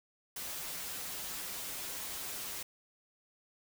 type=noise with comb filter; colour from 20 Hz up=white; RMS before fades=-41 dBFS; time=0.36-2.63 s; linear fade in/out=5 ms; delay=8.8 ms; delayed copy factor=-0.5; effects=none